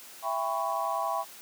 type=chord; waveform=sine; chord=C# half-diminished seventh; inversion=first; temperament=just; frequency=665.2 / 798.3 / 997.9 / 1108.7 Hz; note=E5 / G5 / B5 / C#6; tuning=+16 / +31 / +18 / 0 cents; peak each=-33 dBFS; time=0.22-1.25 s; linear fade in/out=50 ms; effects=white hiss -48 dBFS RMS until 1.41 s + high-pass 200 Hz 12 dB/octave